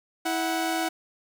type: tone pair together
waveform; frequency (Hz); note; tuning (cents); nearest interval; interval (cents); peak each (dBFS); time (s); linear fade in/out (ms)
sawtooth; 326.4 / 742; E4 / F#5; -17 / +5; octave + major second; 1422; -24; 0.25-0.89; 10
effects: none